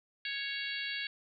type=harmonic tone with a mistuned harmonic; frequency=554.4 Hz; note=C#5; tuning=in tune; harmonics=3 / 4 / 5 / 6 / 7 / 8; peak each=-40 / -41 / -42 / -43 / -43 / -44 dBFS; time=0.25-1.07 s; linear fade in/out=2 ms; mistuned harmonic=8; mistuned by=+24 cents; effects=none